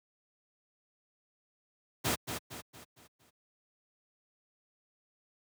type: noise with echo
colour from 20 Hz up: pink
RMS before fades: -30 dBFS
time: 2.04-2.16 s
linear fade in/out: 20 ms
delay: 230 ms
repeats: 5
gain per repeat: -7 dB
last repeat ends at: 3.31 s
effects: high-pass 100 Hz 12 dB/octave